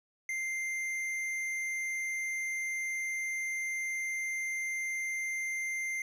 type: tone with tanh clipping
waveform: sine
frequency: 2093 Hz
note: C7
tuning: in tune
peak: -34 dBFS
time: 0.29-6.02 s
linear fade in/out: 2 ms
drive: 11 dB
effects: none